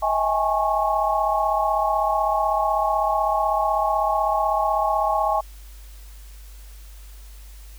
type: tone cluster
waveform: sine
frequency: 641 / 808 / 844 / 1096 Hz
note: E5 / G#5 / G#5 / C#6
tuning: -49 / -48 / +28 / -20 cents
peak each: -24 dBFS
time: 0.02-5.41 s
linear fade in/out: 10 ms
effects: added 50 Hz sine -39 dBFS peak until 7.78 s + white hiss -51 dBFS RMS until 7.78 s